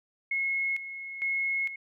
sine tone with tremolo, 2172 Hz, C#7, 36 cents flat, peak -26 dBFS, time 0.31-1.76 s, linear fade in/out 5 ms, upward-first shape square, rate 1.1 Hz, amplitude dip 70%, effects none

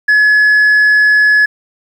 sine tone, 1700 Hz, G#6, 40 cents sharp, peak -3 dBFS, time 0.08-1.46 s, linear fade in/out 10 ms, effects tanh soft clip ceiling -5 dBFS + 7-bit

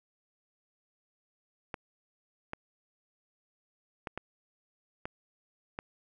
clicks, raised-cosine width 0.5 ms, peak -21 dBFS, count 6, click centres 1.742 / 2.534 / 4.072 / 4.176 / 5.055 / 5.789 s, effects none

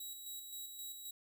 10% pulse tone with tremolo, 3876 Hz, B7, 33 cents flat, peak -36 dBFS, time 0-1.11 s, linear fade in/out 5 ms, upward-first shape square, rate 3.8 Hz, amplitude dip 40%, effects none

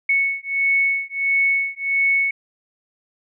sine beating tone pair, 2210 / 2211.5 Hz, C#7 / C#7, -6 / -5 cents, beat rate 1.5 Hz, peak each -20 dBFS, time 0.09-2.31 s, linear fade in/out 5 ms, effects none

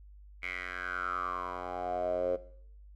10% pulse tone with band-pass filter sweep, 89.9 Hz, F#2, 49 cents flat, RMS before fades -35 dBFS, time 0.42-2.37 s, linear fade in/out 20 ms, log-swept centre 2200 to 510 Hz, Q 7.9, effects noise-tail reverb RT60 0.6 s tail -17 dB re dry + added 50 Hz sine -50 dBFS peak until 2.95 s

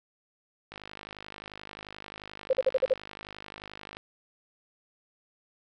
click train, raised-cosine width 0.3 ms, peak -25 dBFS, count 168, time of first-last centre 0.72-3.969 s, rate 51.4 Hz
sine tone bursts, 523.3 Hz, C5, in tune, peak -19 dBFS, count 6, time 2.5-2.936 s, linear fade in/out 5 ms, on 31 ms, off 50 ms
effects none

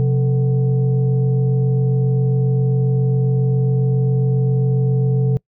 sine tone with frequency modulation, 130.81 Hz, C3, in tune, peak -13 dBFS, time 0-5.37 s, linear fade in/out 0 ms, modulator 309 Hz, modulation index 0.56, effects noise-tail reverb RT60 0.1 s tail -24 dB re dry

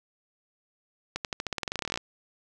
accelerating click train, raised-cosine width 0.2 ms, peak -13 dBFS, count 20, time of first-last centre 1.16-1.975 s, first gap 88 ms, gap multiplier 0.91, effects none

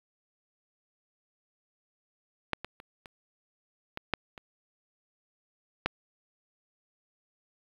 clicks, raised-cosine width 0.3 ms, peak -10 / -20 / -29 / -28 / -19 / -9 / -27 / -9 dBFS, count 8, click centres 2.533 / 2.646 / 2.801 / 3.058 / 3.974 / 4.137 / 4.378 / 5.86 s, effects low-pass 4000 Hz 12 dB/octave + 8-bit

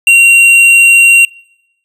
sine tone with tanh clipping, 2753 Hz, F7, 25 cents flat, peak -3 dBFS, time 0.07-1.25 s, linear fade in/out 2 ms, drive 10 dB, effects noise-tail reverb RT60 0.8 s tail -26 dB re dry + resampled to 32000 Hz

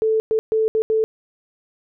sine tone bursts at uneven times, 440 Hz, A4, in tune, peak -15 dBFS, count 5, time 0.02-0.2 / 0.31-0.39 / 0.52-0.68 / 0.75-0.82 / 0.9-1.04 s, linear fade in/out 0 ms, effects none

